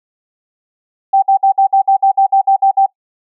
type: tone bursts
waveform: sine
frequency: 780 Hz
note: G5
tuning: 9 cents flat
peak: -6 dBFS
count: 12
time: 1.13-2.863 s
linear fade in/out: 10 ms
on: 94 ms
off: 55 ms
effects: noise-tail reverb RT60 0.1 s tail -21 dB re dry